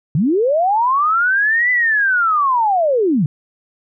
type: linear two-way sweep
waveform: sine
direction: up then down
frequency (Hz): 129.5 to 2010 to 129.5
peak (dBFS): -12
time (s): 0.15-3.26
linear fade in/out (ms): 2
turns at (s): 1.71
effects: none